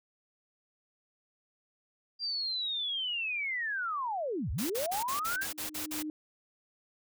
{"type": "linear two-way sweep", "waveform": "sine", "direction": "down then up", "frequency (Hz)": [4781, 53.5, 1673], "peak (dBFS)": -31, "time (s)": [2.19, 5.47], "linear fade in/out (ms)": 50, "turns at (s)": 4.51}
{"type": "noise bursts", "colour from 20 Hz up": "white", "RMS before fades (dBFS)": -37, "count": 9, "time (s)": [4.58, 6.028], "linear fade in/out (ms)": 10, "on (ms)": 120, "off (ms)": 46}
{"type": "tone with exponential growth", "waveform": "sine", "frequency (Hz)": 306.2, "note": "D#4", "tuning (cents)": -28, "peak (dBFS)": -33, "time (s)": [4.9, 6.1], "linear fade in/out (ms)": 1, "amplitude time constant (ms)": 260}
{"effects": []}